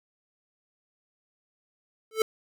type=tone with exponential growth; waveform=square; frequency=440 Hz; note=A4; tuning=in tune; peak=-17 dBFS; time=2.11-2.22 s; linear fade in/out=2 ms; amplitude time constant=23 ms; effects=none